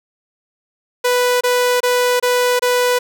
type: tone bursts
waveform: sawtooth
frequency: 493.9 Hz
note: B4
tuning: in tune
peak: -9 dBFS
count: 5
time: 1.04-2.99 s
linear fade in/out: 10 ms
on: 370 ms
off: 25 ms
effects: none